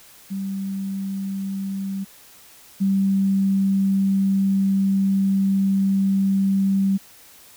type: tone pair in turn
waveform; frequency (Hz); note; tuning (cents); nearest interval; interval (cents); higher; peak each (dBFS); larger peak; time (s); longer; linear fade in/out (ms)
sine; 194.7 / 194.7; G3 / G3; -12 / -12; unison; 0; neither; -24 / -16; second; 0.3-2.05 / 2.8-6.98; second; 20
effects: white hiss -48 dBFS RMS until 7.56 s